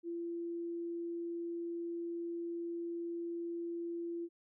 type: tone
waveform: sine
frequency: 340.3 Hz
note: F4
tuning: 45 cents flat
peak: -37 dBFS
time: 0.03-4.29 s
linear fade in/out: 50 ms
effects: none